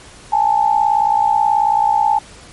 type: tone pair together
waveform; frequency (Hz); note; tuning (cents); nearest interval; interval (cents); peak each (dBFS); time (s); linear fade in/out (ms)
sine; 821.5 / 880; G#5 / A5; -19 / 0; minor second; 119; -14; 0.32-2.19; 10
effects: pink hiss -40 dBFS RMS until 2.52 s + MP3 48 kbps